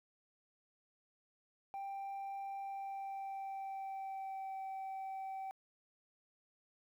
sine tone with pitch glide, 787 to 770.4 Hz, G5 to G5, +7 to -30 cents, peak -38 dBFS, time 1.74-5.51 s, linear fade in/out 0 ms, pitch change -37 cents, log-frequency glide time 2.57-4.58 s, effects tanh soft clip ceiling -40 dBFS + 12-bit

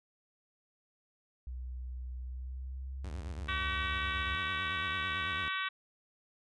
sine tone with pitch glide, 62.6 to 67.48 Hz, B1 to C#2, +24 to -46 cents, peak -38 dBFS, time 1.47-4.35 s, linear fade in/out 0 ms, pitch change +130 cents, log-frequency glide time 2.21-3.19 s
sawtooth tone with vibrato, 83.8 Hz, E2, 29 cents sharp, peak -39 dBFS, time 3.04-5.48 s, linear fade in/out 0 ms, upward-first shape sine, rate 9 Hz, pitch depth 260 cents each way
harmonic tone, 380.1 Hz, F#4, 47 cents sharp, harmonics 3 / 4 / 5 / 6 / 7 / 8 / 9 / 10, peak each -38 / -38 / -40 / -42 / -43 / -46 / -44 / -45 dBFS, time 3.48-5.69 s, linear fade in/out 10 ms
effects resampled to 22050 Hz

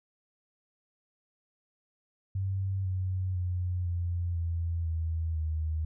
sine tone with pitch steps, 96.2 / 93.03 / 89.97 / 87 / 84.13 / 81.36 / 78.68 Hz, G2 / F#2 / F#2 / F2 / E2 / E2 / D#2, -32 / +10 / -48 / -6 / +36 / -22 / +20 cents, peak -28 dBFS, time 2.35-5.85 s, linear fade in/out 5 ms, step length 500 ms, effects none

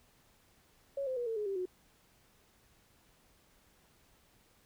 sine tone with pitch steps, 554.4 / 517.3 / 482.6 / 450.3 / 420.2 / 392 / 365.8 Hz, C#5 / C5 / B4 / A4 / G#4 / G4 / F#4, 0 / -20 / -40 / +40 / +20 / 0 / -20 cents, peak -33 dBFS, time 0.97-1.656 s, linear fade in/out 5 ms, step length 98 ms, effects pink hiss -67 dBFS RMS until 4.65 s

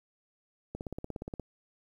click train, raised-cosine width 2 ms, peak -24 dBFS, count 12, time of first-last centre 0.75-1.397 s, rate 17 Hz, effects 10-bit

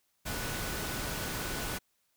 sine tone in noise, 1482 Hz, F#6, 2 cents sharp, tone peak -45 dBFS, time 0.25-1.79 s, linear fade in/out 20 ms, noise pink, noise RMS -36 dBFS, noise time 0.25-1.79 s, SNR -12 dB, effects white hiss -75 dBFS RMS until 2.16 s

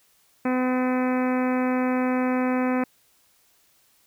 harmonic tone, 253.9 Hz, B3, 48 cents sharp, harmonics 1 / 2 / 3 / 4 / 5 / 6 / 7 / 8 / 9 / 10, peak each -22 / -28 / -32 / -34 / -36 / -38 / -39 / -40 / -41 / -42 dBFS, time 0.45-2.84 s, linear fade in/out 5 ms, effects white hiss -62 dBFS RMS until 4.06 s

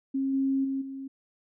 sine tone with level steps, 270 Hz, C#4, 45 cents flat, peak -25 / -23 / -27 / -35 dBFS, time 0.14-1.08 s, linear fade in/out 10 ms, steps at 0.33 / 0.64 / 0.81 s, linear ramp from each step 10 ms, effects none

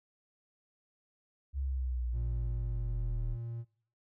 sine linear sweep, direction down, 69.3 to 37.21 Hz, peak -31 dBFS, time 1.53-3.37 s, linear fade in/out 50 ms
triangle tone, 116.54 Hz, A#2, in tune, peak -35 dBFS, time 2.12-3.65 s, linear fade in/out 50 ms
effects noise-tail reverb RT60 0.5 s tail -21 dB re dry + tanh soft clip ceiling -23 dBFS

